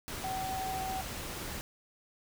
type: tone in noise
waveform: sine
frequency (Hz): 760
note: F#5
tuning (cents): +46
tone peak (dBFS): -34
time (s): 0.24-1.01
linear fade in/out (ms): 0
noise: pink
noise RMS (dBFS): -40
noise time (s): 0.08-1.61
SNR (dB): +3
effects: none